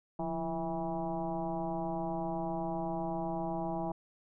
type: tone with frequency modulation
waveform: sine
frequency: 493.9 Hz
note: B4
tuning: in tune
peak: -32 dBFS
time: 0.19-3.92 s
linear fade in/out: 5 ms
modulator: 160 Hz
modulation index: 2.6
effects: none

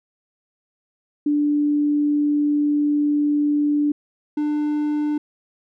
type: tone pair in turn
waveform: sine / triangle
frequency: 293.7 / 298.1 Hz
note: D4 / D4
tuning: 0 / +26 cents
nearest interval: unison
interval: 26 cents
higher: second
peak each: -16 / -17 dBFS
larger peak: first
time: 1.26-3.92 / 4.37-5.18 s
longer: first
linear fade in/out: 5 ms
effects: none

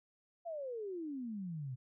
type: exponential sweep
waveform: sine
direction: down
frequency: 698.5 to 121.6 Hz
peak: -39 dBFS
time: 0.45-1.76 s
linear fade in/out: 20 ms
effects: none

